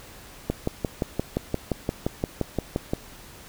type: click train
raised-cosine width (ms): 2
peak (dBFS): -10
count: 15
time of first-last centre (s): 0.5-2.935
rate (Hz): 5.75
effects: pink hiss -46 dBFS RMS until 3.48 s